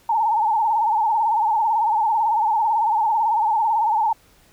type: tone with vibrato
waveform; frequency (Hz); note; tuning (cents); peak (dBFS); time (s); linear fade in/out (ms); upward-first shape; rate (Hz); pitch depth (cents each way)
sine; 880; A5; 0; -16; 0.09-4.13; 5; sine; 18; 98
effects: pink hiss -55 dBFS RMS until 4.52 s